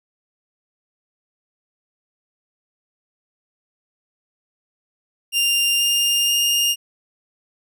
sawtooth tone with pitch steps, 2794 / 2810 / 2826 Hz, F7 / F7 / F7, 0 / +10 / +20 cents, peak -13 dBFS, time 5.32-6.76 s, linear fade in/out 50 ms, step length 480 ms, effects none

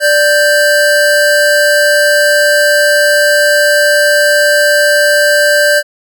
square tone pair together, 588.5 / 1568 Hz, D5 / G6, +3 / 0 cents, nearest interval octave + perfect fourth, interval 1697 cents, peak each -10 dBFS, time 0-5.83 s, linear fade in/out 50 ms, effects none

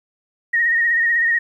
sine tone with vibrato, 1864.7 Hz, A#6, in tune, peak -14 dBFS, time 0.53-1.39 s, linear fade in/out 10 ms, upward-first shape sine, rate 16 Hz, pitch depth 40 cents each way, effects 9-bit

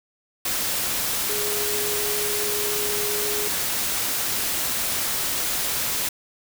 sine tone in noise, 416.3 Hz, G#4, 4 cents sharp, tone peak -29 dBFS, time 1.29-3.48 s, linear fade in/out 5 ms, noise white, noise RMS -25 dBFS, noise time 0.45-6.09 s, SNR -7 dB, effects none

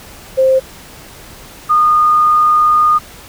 sine tone pair in turn, 526 / 1224.6 Hz, C5 / D#6, +9 / -28 cents, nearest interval octave + minor third, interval 1463 cents, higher second, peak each -7 dBFS, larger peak neither, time 0.37-0.6 / 1.69-2.99 s, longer second, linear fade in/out 20 ms, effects pink hiss -36 dBFS RMS until 3.28 s

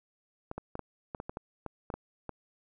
clicks, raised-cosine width 1 ms, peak -23 dBFS, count 12, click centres 0.514 / 0.58 / 0.754 / 0.793 / 1.148 / 1.201 / 1.295 / 1.371 / 1.663 / 1.902 / 1.94 / 2.293 s, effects none

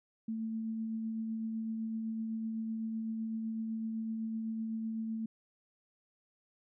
sine tone with tremolo, 222.8 Hz, A3, 22 cents sharp, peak -33 dBFS, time 0.28-5.26 s, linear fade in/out 5 ms, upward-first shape triangle, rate 7.9 Hz, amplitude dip 25%, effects none

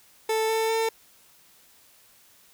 30% pulse tone with pitch steps, 441 / 445.4 / 449.7 Hz, A4 / A4 / A4, +4 / +21 / +38 cents, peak -20 dBFS, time 0.29-0.89 s, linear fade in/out 5 ms, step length 200 ms, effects white hiss -57 dBFS RMS until 2.53 s

